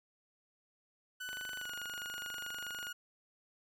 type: tone with pitch glide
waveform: 30% pulse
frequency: 1494 to 1437.3 Hz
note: F#6 to F6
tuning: +16 to +49 cents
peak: -38 dBFS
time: 1.2-2.93 s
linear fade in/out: 10 ms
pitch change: -67 cents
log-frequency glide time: 1.58-1.71 s
type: click train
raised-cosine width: 0.3 ms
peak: -31 dBFS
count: 40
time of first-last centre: 1.29-2.869 s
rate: 24.7 Hz
effects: none